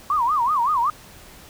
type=tone with vibrato; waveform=sine; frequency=1076 Hz; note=C6; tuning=48 cents sharp; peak=-17 dBFS; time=0.1-0.9 s; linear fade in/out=2 ms; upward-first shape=sine; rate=5.3 Hz; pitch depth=260 cents each way; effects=pink hiss -45 dBFS RMS until 1.49 s